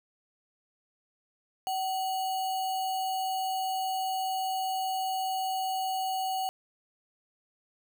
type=tone with sample-and-hold; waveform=sine; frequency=758 Hz; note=F#5; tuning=42 cents sharp; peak=-28 dBFS; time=1.67-6.49 s; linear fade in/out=0 ms; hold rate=3675 Hz; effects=none